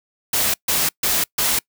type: noise bursts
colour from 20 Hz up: white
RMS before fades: -19 dBFS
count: 4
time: 0.33-1.59 s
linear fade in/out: 5 ms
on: 210 ms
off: 140 ms
effects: noise-tail reverb RT60 0.1 s tail -25 dB re dry